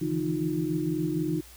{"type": "tone cluster", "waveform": "sine", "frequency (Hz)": [142.2, 159.5, 166.3, 309.6, 353.4], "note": ["C#3", "D#3", "E3", "D#4", "F4"], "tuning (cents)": [45, 43, 16, -9, 21], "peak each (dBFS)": [-36, -35, -33, -28, -33], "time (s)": [0.01, 1.41], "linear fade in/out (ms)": 10, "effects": ["added 60 Hz sine -51 dBFS peak until 1.56 s", "white hiss -51 dBFS RMS until 1.56 s"]}